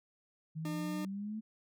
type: exponential sweep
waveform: sine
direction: up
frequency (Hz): 155.56 to 221.2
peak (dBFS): -37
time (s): 0.55-1.41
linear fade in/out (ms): 20
type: tone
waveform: 40% pulse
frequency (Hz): 302.6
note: D#4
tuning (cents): -48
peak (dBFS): -37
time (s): 0.65-1.05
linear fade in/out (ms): 2
effects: none